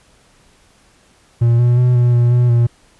triangle tone with pitch steps, 117.9 / 121.2 / 124.2 / 121.6 / 120.1 / 122.3 / 118.6 Hz, A#2 / B2 / B2 / B2 / B2 / B2 / A#2, +20 / -32 / +10 / -26 / -48 / -16 / +30 cents, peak -7 dBFS, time 1.41-2.67 s, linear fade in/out 10 ms, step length 180 ms, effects pink hiss -52 dBFS RMS until 2.99 s + resampled to 24000 Hz

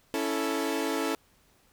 sawtooth chord, A major, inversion first, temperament equal with one note detuned, 278.5 / 329.6 / 440 Hz, C#4 / E4 / A4, +8 / 0 / 0 cents, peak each -28 dBFS, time 0.14-1.15 s, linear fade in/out 0 ms, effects pink hiss -64 dBFS RMS until 1.72 s

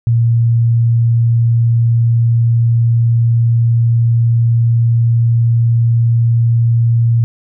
sine tone, 116.54 Hz, A#2, in tune, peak -8 dBFS, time 0.07-7.24 s, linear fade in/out 0 ms, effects none

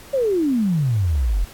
sine exponential sweep, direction down, 570 to 41.23 Hz, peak -16 dBFS, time 0.13-1.45 s, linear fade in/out 10 ms, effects pink hiss -43 dBFS RMS until 1.53 s + AAC 64 kbps

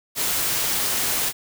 white noise, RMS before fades -23 dBFS, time 0.15-1.33 s, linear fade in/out 50 ms, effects none

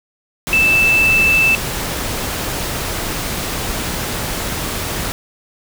sine tone in noise, 2641 Hz, E7, 3 cents sharp, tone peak -10 dBFS, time 0.53-1.55 s, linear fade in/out 0 ms, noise pink, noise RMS -22 dBFS, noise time 0.47-5.12 s, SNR +9 dB, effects none

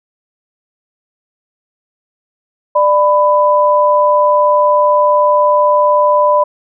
sine tone pair together, 594 / 996.7 Hz, D5 / B5, +20 / +16 cents, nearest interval major sixth, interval 896 cents, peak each -10 dBFS, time 2.75-6.44 s, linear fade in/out 10 ms, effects none

